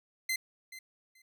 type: tone with echo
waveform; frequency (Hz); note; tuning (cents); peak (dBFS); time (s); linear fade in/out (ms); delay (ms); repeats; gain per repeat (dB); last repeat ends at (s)
sawtooth; 2068; C7; -21; -26; 0.29-0.36; 5; 430; 2; -15; 1.22
effects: none